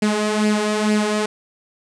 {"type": "tone with flanger", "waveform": "sawtooth", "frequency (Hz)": 211.8, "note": "G#3", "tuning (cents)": 34, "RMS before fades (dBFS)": -19, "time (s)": [0.02, 1.26], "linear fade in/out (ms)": 5, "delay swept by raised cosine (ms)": [0.4, 3.1], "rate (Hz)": 2.2, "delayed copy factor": 0.6, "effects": ["resampled to 22050 Hz", "7-bit"]}